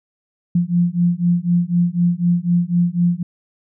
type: beating tone pair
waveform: sine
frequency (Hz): 172.3 / 176.3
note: F3 / F3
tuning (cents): -23 / +17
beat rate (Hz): 4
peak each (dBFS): -17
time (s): 0.55-3.23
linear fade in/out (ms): 5
effects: none